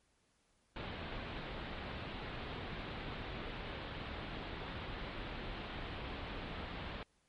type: low-pass noise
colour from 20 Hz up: pink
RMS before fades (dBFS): -44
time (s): 0.76-7.03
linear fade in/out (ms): 2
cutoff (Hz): 3900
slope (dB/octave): 48
effects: pink hiss -75 dBFS RMS until 7.28 s + MP3 48 kbps